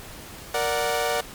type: chord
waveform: sawtooth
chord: Bb augmented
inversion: none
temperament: equal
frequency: 466.2 / 587.3 / 740 Hz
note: Bb4 / D5 / F#5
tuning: 0 / 0 / 0 cents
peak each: -23 dBFS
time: 0.54-1.21 s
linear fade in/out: 5 ms
effects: pink hiss -41 dBFS RMS until 1.34 s + MP3 96 kbps